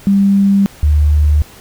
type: tone pair in turn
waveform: sine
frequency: 198 / 74.64 Hz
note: G3 / D2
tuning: +18 / +29 cents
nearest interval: octave + perfect fourth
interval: 1689 cents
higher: first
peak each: -7 dBFS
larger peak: neither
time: 0.07-0.66 / 0.83-1.42 s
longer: neither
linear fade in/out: 0 ms
effects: pink hiss -39 dBFS RMS until 1.6 s